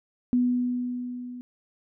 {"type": "tone with level ramp", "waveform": "sine", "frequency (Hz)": 246.9, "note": "B3", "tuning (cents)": 0, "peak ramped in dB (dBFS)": [-18, -36], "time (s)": [0.33, 1.41], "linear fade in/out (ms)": 0, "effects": []}